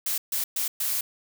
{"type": "noise bursts at uneven times", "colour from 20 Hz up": "blue", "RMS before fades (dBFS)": -27, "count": 4, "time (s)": [[0.06, 0.18], [0.32, 0.44], [0.56, 0.68], [0.8, 1.01]], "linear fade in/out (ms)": 5, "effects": []}